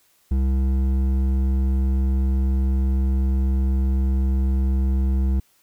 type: tone with hard clipping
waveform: sine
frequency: 66 Hz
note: C2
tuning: 16 cents sharp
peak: -19 dBFS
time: 0.31-5.4 s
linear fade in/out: 5 ms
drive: 9 dB
effects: white hiss -61 dBFS RMS until 5.62 s